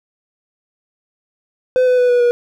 triangle tone with pitch steps, 508 / 501.3 / 494.7 / 488.2 / 481.7 Hz, B4 / B4 / B4 / B4 / B4, +49 / +26 / +3 / -20 / -43 cents, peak -8 dBFS, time 1.76-2.31 s, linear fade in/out 0 ms, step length 110 ms, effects none

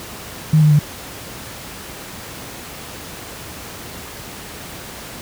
sine tone with pitch steps, 155.56 / 151.83 / 148.19 Hz, D#3 / D#3 / D3, 0 / -42 / +16 cents, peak -8 dBFS, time 0.53-0.791 s, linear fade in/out 5 ms, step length 87 ms, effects pink hiss -33 dBFS RMS until 5.21 s + high-pass 60 Hz 12 dB/octave

